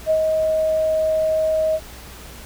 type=tone with ADSR envelope; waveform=sine; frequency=631 Hz; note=D#5; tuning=24 cents sharp; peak=-13 dBFS; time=0.06-1.8 s; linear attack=45 ms; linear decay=81 ms; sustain=-3 dB; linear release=53 ms; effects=added 60 Hz sine -41 dBFS peak until 2.45 s + pink hiss -40 dBFS RMS until 2.45 s